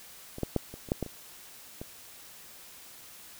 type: clicks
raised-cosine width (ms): 2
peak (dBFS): -26 / -15 / -12 / -28 / -30 / -12 / -17 / -28 / -25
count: 9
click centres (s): 0.384 / 0.433 / 0.563 / 0.74 / 0.888 / 0.919 / 1.027 / 1.063 / 1.815
effects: white hiss -50 dBFS RMS until 3.39 s